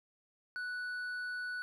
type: tone with hard clipping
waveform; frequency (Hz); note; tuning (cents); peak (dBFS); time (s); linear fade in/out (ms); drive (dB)
sine; 1480; F#6; 0; -38; 0.56-1.62; 0; 4
effects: none